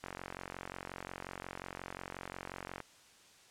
click train, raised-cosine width 0.5 ms, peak -26 dBFS, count 127, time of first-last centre 0.04-2.803 s, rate 45.6 Hz, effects white hiss -61 dBFS RMS until 3.5 s + low-pass 8000 Hz 12 dB/octave

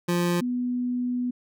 25% pulse / sine tone pair in turn, 174.61 / 246.9 Hz, F3 / B3, 0 / 0 cents, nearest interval tritone, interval 600 cents, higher second, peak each -18 / -24 dBFS, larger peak first, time 0.08-0.41 / 0.41-1.31 s, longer second, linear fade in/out 10 ms, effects none

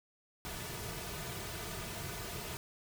pink noise with comb filter, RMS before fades -42 dBFS, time 0.45-2.57 s, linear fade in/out 0 ms, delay 3.7 ms, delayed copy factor -0.6, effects none

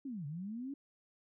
sine linear two-way sweep, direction down then up, 287.1 to 136.9 to 287.1 Hz, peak -39 dBFS, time 0.05-0.74 s, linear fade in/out 5 ms, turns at 0.26 s, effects none

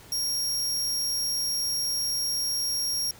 sawtooth tone, 5588 Hz, F8, in tune, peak -23 dBFS, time 0.12-3.11 s, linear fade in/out 2 ms, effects added 112 Hz sine -58 dBFS peak until 3.19 s + pink hiss -50 dBFS RMS until 3.19 s

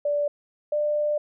sine tone pair in turn, 583 / 595.6 Hz, D5 / D5, -13 / +24 cents, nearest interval unison, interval 37 cents, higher second, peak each -21 dBFS, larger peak neither, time 0.05-0.28 / 0.72-1.18 s, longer second, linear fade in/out 5 ms, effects none

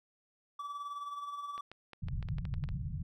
triangle tone with tremolo, 1153 Hz, D6, 32 cents flat, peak -35 dBFS, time 0.59-1.61 s, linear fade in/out 5 ms, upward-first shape sine, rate 19 Hz, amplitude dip 50%
clicks, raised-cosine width 0.3 ms, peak -32 dBFS, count 11, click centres 1.579 / 1.716 / 1.933 / 2.085 / 2.227 / 2.287 / 2.384 / 2.453 / 2.54 / 2.639 / 2.689 s
white low-pass noise, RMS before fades -37 dBFS, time 2.02-3.03 s, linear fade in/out 10 ms, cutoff 160 Hz, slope 48 dB/octave
effects none

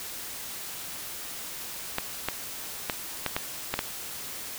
clicks, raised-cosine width 0.3 ms, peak -10 dBFS, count 7, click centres 1.984 / 2.286 / 2.898 / 3.263 / 3.365 / 3.74 / 3.791 s, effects white hiss -38 dBFS RMS until 4.58 s

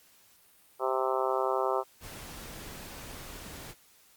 harmonic tone, 130.81 Hz, C3, in tune, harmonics 3 / 4 / 5 / 6 / 7 / 8 / 9 / 10, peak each -32 / -33 / -34 / -35 / -35 / -36 / -37 / -37 dBFS, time 0.79-1.84 s, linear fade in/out 50 ms
pink noise, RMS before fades -44 dBFS, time 2-3.75 s, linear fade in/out 50 ms
effects white hiss -61 dBFS RMS until 4.16 s + Opus 48 kbps

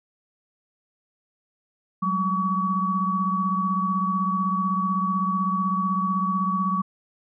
sine tone cluster, 184.2 / 200.1 / 1133 Hz, F#3 / G3 / C#6, -7 / +36 / +37 cents, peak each -26 / -30 / -23 dBFS, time 2.02-6.82 s, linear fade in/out 10 ms, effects none

